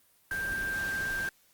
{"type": "tone in noise", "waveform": "sine", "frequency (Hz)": 1579, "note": "G6", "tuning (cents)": 12, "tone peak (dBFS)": -30, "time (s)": [0.31, 1.29], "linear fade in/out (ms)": 2, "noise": "pink", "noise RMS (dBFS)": -41, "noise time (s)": [0.31, 1.29], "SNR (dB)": 8, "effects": ["white hiss -65 dBFS RMS until 1.53 s", "Opus 32 kbps"]}